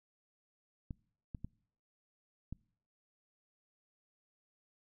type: clicks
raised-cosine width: 5 ms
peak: -29 dBFS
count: 4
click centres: 0.908 / 1.348 / 1.446 / 2.526 s
effects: noise-tail reverb RT60 0.6 s tail -25 dB re dry